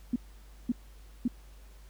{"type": "tone bursts", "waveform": "sine", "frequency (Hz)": 242.2, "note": "B3", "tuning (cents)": -34, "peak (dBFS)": -24, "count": 3, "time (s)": [0.13, 1.28], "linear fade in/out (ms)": 5, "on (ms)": 30, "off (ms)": 530, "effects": ["added 50 Hz sine -49 dBFS peak until 1.89 s", "pink hiss -61 dBFS RMS until 1.89 s"]}